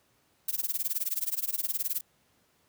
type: noise with tremolo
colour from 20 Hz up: violet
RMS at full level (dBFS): -28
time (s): 0.48-2.01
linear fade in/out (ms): 5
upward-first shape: sine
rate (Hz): 19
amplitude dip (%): 95
effects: pink hiss -68 dBFS RMS until 2.68 s + high-pass 80 Hz 12 dB/octave